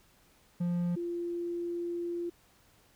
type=tone pair in turn; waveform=triangle / sine; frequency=174.61 / 345.2 Hz; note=F3 / F4; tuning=0 / -20 cents; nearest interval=octave; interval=1180 cents; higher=second; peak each=-26 / -32 dBFS; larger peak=first; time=0.6-0.96 / 0.96-2.3 s; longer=second; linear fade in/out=10 ms; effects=pink hiss -64 dBFS RMS until 2.95 s